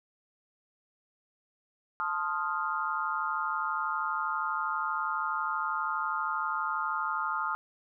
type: chord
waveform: sine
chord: F dominant seventh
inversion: first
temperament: equal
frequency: 880 / 1046.5 / 1244.5 / 1396.9 Hz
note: A5 / C6 / Eb6 / F6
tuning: 0 / 0 / 0 / 0 cents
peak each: -36 / -37 / -32 / -34 dBFS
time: 2-7.55 s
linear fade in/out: 0 ms
effects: none